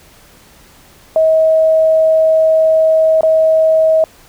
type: tone with dropouts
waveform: sine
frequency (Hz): 638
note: D#5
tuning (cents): +43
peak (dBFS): -7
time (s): 1.16-4.04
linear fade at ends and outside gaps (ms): 1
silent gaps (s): 3.209-3.232
effects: pink hiss -44 dBFS RMS until 4.28 s